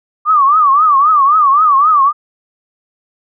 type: tone with vibrato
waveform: sine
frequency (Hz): 1174.7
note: D6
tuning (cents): 0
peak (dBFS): -6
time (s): 0.25-2.13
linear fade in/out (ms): 50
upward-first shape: triangle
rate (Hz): 3.8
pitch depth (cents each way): 180
effects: none